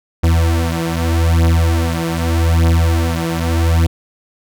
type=beating tone pair; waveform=40% pulse; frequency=82.41 / 83.23 Hz; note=E2 / E2; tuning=0 / +17 cents; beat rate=0.82 Hz; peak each=-14 dBFS; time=0.23-3.87 s; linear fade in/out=10 ms; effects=none